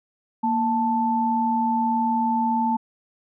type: tone pair together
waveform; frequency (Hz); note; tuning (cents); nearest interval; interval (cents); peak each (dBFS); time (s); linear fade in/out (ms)
sine; 233.3 / 880.8; A#3 / A5; +2 / +2; octave + major seventh; 2300; -23 / -21; 0.43-2.77; 10
effects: none